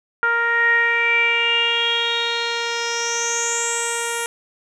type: tone with low-pass filter sweep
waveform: 10% pulse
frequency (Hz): 467.4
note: A#4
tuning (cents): +5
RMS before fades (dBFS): -20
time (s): 0.23-4.26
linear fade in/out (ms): 0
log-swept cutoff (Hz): 1500 to 10000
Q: 7.5
effects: none